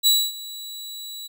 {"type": "tone with ADSR envelope", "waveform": "sawtooth", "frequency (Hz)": 3924, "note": "B7", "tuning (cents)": -12, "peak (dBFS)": -10, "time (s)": [0.03, 1.28], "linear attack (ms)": 37, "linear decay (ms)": 250, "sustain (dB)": -20, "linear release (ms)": 19, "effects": []}